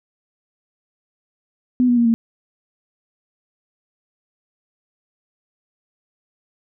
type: tone with pitch steps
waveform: sine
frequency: 249.9 / 242.8 / 235.9 / 229.2 Hz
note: B3 / B3 / A#3 / A#3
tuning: +21 / -29 / +21 / -29 cents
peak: -12 dBFS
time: 1.8-2.14 s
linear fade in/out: 0 ms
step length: 85 ms
effects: none